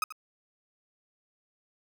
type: tone with echo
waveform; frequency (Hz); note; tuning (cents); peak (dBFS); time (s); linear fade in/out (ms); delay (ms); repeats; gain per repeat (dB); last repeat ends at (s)
35% pulse; 1263; D#6; +26; -24; 0.02-0.04; 2; 84; 1; -13; 0.124
effects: none